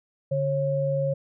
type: tone pair together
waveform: sine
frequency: 144.3 / 544.8 Hz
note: D3 / C#5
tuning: -30 / -30 cents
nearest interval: octave + major seventh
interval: 2300 cents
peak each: -26 / -24 dBFS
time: 0.31-1.14 s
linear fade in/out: 10 ms
effects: none